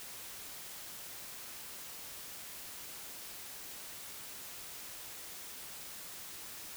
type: silence
effects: white hiss -47 dBFS RMS until 6.76 s